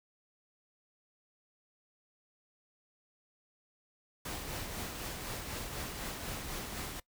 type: noise with tremolo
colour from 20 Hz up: pink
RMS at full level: -39 dBFS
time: 4.25-7 s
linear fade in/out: 5 ms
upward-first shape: triangle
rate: 4 Hz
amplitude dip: 40%
effects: noise-tail reverb RT60 0.1 s tail -21 dB re dry

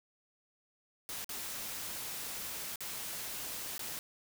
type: noise with dropouts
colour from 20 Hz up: white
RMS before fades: -41 dBFS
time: 1.09-3.99 s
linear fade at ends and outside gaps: 0 ms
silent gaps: 1.244-1.292 / 2.758-2.806 / 3.78-3.793 s
effects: none

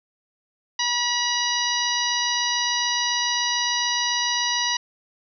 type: harmonic tone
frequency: 967 Hz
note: B5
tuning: 37 cents flat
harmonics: 1 / 2 / 3 / 4 / 5 / 6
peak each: -28 / -28 / -28 / -28 / -28 / -28 dBFS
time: 0.79-4.77 s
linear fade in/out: 5 ms
effects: none

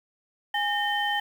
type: tone cluster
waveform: sine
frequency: 824 / 1829 / 3082 Hz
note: G#5 / A#6 / G7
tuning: -14 / -33 / -30 cents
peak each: -27 / -28 / -30 dBFS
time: 0.54-1.2 s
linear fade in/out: 5 ms
effects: 8-bit

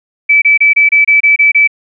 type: tone bursts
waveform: sine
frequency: 2307 Hz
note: D7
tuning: 31 cents flat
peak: -4 dBFS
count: 9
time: 0.29-1.676 s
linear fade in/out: 10 ms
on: 130 ms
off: 27 ms
effects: none

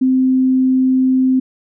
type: tone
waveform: sine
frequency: 259.5 Hz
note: C4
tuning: 14 cents flat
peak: -10 dBFS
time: 0.01-1.4 s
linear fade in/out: 10 ms
effects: none

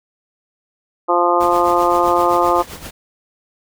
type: harmonic tone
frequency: 174.61 Hz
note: F3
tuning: in tune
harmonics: 2 / 3 / 4 / 5 / 6 / 7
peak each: -19 / -19 / -19 / -19 / -19 / -19 dBFS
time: 1.08-2.63 s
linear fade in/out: 20 ms
type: noise with tremolo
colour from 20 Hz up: pink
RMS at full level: -30 dBFS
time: 1.4-2.91 s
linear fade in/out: 10 ms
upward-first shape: triangle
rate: 7.7 Hz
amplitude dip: 75%
effects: none

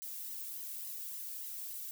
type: noise with flanger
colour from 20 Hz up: violet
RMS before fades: -43 dBFS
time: 0.02-1.91 s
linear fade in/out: 0 ms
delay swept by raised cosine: 0.98 to 1.84 ms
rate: 3.5 Hz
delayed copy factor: +0.7
effects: none

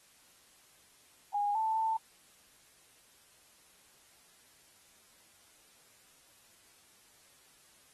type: tone with pitch steps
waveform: sine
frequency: 820 / 883 / 889 Hz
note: G#5 / A5 / A5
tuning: -22 / +6 / +18 cents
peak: -28 dBFS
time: 1.34-1.97 s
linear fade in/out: 5 ms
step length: 210 ms
effects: white hiss -63 dBFS RMS until 7.93 s + AAC 32 kbps

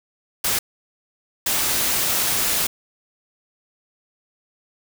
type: noise bursts at uneven times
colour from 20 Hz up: white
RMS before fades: -21 dBFS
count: 2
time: 0.44-0.59 / 1.46-2.67 s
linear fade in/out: 5 ms
effects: none

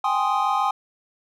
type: chord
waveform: triangle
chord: Ab major seventh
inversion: third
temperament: equal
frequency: 784 / 830.6 / 1046.5 / 1244.5 Hz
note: G5 / Ab5 / C6 / Eb6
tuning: 0 / 0 / 0 / 0 cents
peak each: -23 dBFS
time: 0.04-0.71 s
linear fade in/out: 5 ms
effects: none

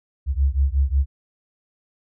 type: beating tone pair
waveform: sine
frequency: 66.2 / 71.7 Hz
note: C2 / D2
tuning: +21 / -41 cents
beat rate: 5.5 Hz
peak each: -19 / -20 dBFS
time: 0.26-1.06 s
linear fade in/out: 50 ms
effects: none

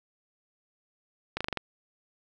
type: slowing click train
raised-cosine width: 0.3 ms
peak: -14 dBFS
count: 6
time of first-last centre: 1.37-1.573 s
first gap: 36 ms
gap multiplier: 1.06
effects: none

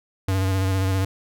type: tone with vibrato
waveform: square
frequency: 95.3 Hz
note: G2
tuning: 48 cents flat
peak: -20 dBFS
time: 0.28-1.05 s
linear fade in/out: 5 ms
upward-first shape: square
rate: 15 Hz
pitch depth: 24 cents each way
effects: none

